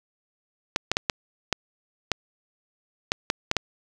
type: clicks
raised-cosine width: 0.2 ms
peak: -4 dBFS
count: 10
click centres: 0.761 / 0.916 / 0.969 / 1.098 / 1.527 / 2.117 / 3.119 / 3.301 / 3.514 / 3.567 s
effects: none